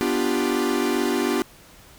45% pulse chord, G dominant seventh, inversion first, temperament equal, 246.9 / 293.7 / 349.2 / 392 Hz, B3 / D4 / F4 / G4, 0 / 0 / 0 / 0 cents, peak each -26 dBFS, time 0.01-1.42 s, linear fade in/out 0 ms, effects pink hiss -49 dBFS RMS until 1.98 s

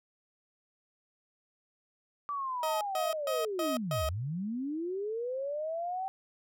sine linear two-way sweep, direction down then up, 1170 to 64.7 to 776 Hz, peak -32 dBFS, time 2.29-6.08 s, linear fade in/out 0 ms, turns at 4.05 s
30% pulse tone bursts, 631 Hz, D#5, 24 cents sharp, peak -28 dBFS, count 5, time 2.63-4.09 s, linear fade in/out 2 ms, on 180 ms, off 140 ms
effects none

